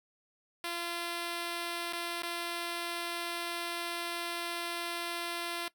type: tone with dropouts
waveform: 5% pulse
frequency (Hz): 343.1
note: F4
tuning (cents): -31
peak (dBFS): -23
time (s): 0.64-5.68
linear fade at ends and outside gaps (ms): 1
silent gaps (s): 1.926-1.933 / 2.221-2.232
effects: noise-tail reverb RT60 0.1 s tail -19 dB re dry